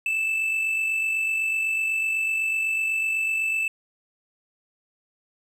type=tone with amplitude modulation; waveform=triangle; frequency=2637 Hz; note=E7; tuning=in tune; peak=-19 dBFS; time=0.06-3.68 s; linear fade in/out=2 ms; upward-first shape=sine; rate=48 Hz; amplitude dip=35%; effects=none